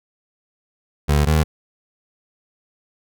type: tone pair in turn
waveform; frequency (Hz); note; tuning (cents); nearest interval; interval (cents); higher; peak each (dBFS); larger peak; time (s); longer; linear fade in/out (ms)
25% pulse; 73.42 / 77.79; D2 / D#2; 0 / 0; minor second; 100; second; -10; neither; 1.08-1.26 / 1.26-1.44; neither; 20
effects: none